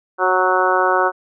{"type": "harmonic tone with a mistuned harmonic", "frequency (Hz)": 185, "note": "F#3", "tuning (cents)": 0, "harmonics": [2, 3, 4, 5, 6, 7, 8], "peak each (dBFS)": [-21, -21, -21, -21, -21, -21, -21], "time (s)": [0.18, 1.12], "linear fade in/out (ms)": 50, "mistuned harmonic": 3, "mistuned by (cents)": -16, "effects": []}